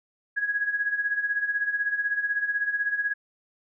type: tone with tremolo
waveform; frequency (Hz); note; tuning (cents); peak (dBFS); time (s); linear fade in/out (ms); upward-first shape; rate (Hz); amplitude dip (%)
sine; 1661.2; G#6; 0; -21; 0.36-3.14; 20; sine; 16; 70
effects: none